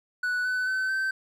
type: tone with pitch steps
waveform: triangle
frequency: 1480 / 1502.4 / 1525.1 / 1548.2 Hz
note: F#6 / F#6 / G6 / G6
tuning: 0 / +26 / -48 / -22 cents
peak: -23 dBFS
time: 0.23-1.11 s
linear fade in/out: 5 ms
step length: 220 ms
effects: none